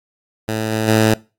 10% pulse tone with level steps, 110 Hz, A2, in tune, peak -11 / -9 / -3 dBFS, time 0.48-1.14 s, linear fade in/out 5 ms, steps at 0.71 / 0.87 s, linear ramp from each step 20 ms, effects noise-tail reverb RT60 0.3 s tail -23 dB re dry + AAC 64 kbps

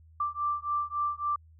sine beating tone pair, 1174.7 / 1178.3 Hz, D6 / D6, 0 / +5 cents, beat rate 3.6 Hz, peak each -31 dBFS, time 0.2-1.36 s, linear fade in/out 5 ms, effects added 80 Hz sine -53 dBFS peak until 1.59 s

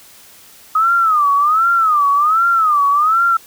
sine tone with vibrato, 1248 Hz, D#6, 5 cents sharp, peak -10 dBFS, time 0.75-3.37 s, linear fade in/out 5 ms, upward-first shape sine, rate 1.3 Hz, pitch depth 180 cents each way, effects white hiss -43 dBFS RMS until 3.46 s

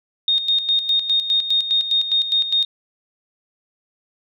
sine tone with tremolo, 3696 Hz, A#7, 16 cents flat, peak -14 dBFS, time 0.28-2.65 s, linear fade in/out 2 ms, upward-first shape square, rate 4.9 Hz, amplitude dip 65%, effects none

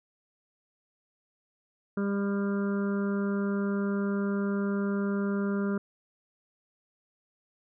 harmonic tone, 200 Hz, G3, 35 cents sharp, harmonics 1 / 2 / 3 / 5 / 6 / 7 / 8, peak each -27 / -33 / -42 / -47 / -44 / -41 / -51 dBFS, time 1.97-5.78 s, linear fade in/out 5 ms, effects none

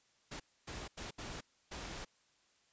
pink noise bursts at uneven times, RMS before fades -45 dBFS, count 5, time 0.31-0.4 / 0.67-0.88 / 0.97-1.11 / 1.18-1.41 / 1.71-2.05 s, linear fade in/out 10 ms, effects white hiss -72 dBFS RMS until 2.72 s + resampled to 16000 Hz

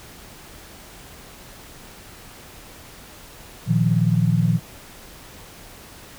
sine chord, Bb suspended fourth, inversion none, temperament equal, 116.54 / 155.56 / 174.61 Hz, Bb2 / Eb3 / F3, 0 / 0 / 0 cents, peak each -20 dBFS, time 3.66-4.6 s, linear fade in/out 50 ms, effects pink hiss -43 dBFS RMS until 6.18 s

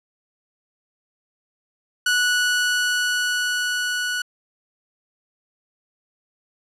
sawtooth tone with level ramp, 1473 Hz, F#6, 8 cents flat, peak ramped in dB -13 to -19 dBFS, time 2.06-4.22 s, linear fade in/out 5 ms, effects low-pass 10000 Hz 12 dB/octave

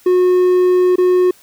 triangle tone with dropouts, 363.4 Hz, F#4, 31 cents flat, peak -7 dBFS, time 0.06-1.31 s, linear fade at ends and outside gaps 5 ms, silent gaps 0.958-0.982 s, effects white hiss -48 dBFS RMS until 1.42 s

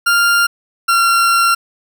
40% pulse tone pair in turn, 1396.9 / 1372.1 Hz, F6 / F6, 0 / -31 cents, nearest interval unison, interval 31 cents, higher first, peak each -9 dBFS, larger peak neither, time 0.06-0.47 / 0.88-1.55 s, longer second, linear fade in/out 10 ms, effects none

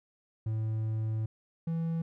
triangle tone pair in turn, 110 / 164.81 Hz, A2 / E3, 0 / 0 cents, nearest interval perfect fifth, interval 700 cents, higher second, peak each -27 dBFS, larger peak neither, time 0.46-1.26 / 1.67-2.02 s, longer first, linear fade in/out 5 ms, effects none

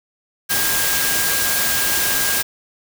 sine tone in noise, 1620 Hz, G#6, 43 cents flat, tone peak -25 dBFS, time 0.49-2.43 s, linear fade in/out 20 ms, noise white, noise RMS -19 dBFS, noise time 0.49-2.43 s, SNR -9 dB, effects none

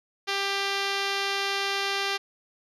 5% pulse tone with low-pass filter, 395.5 Hz, G4, 15 cents sharp, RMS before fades -28 dBFS, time 0.27-2.18 s, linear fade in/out 20 ms, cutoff 6400 Hz, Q 0.8, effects none

